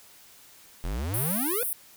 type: exponential sweep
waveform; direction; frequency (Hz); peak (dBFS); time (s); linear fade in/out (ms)
square; up; 40.09 to 512; -29; 0.84-1.63; 0
type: high-pass noise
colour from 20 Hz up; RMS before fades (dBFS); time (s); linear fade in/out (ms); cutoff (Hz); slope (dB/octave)
pink; -30; 1.14-1.73; 0; 9200; 96
effects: white hiss -53 dBFS RMS until 1.96 s